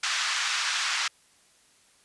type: band-pass noise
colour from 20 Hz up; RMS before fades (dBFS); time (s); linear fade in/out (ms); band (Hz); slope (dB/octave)
pink; -28; 0.03-1.08; 5; 1200 to 6800; 24
effects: white hiss -61 dBFS RMS until 2.04 s + resampled to 24000 Hz